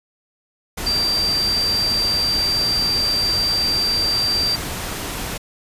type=tone in noise; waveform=sine; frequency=4699 Hz; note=D8; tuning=in tune; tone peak=-17 dBFS; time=0.86-4.56 s; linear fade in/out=10 ms; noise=pink; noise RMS=-27 dBFS; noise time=0.77-5.38 s; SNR=+7 dB; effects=resampled to 32000 Hz